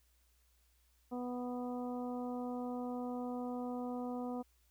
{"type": "harmonic tone", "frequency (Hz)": 246.9, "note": "B3", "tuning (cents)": 0, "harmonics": [1, 2, 3, 4, 5], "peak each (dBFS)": [-39, -44, -46, -52, -55], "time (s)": [1.11, 4.43], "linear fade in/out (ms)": 20, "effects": ["added 60 Hz sine -70 dBFS peak until 4.7 s", "white hiss -75 dBFS RMS until 4.7 s"]}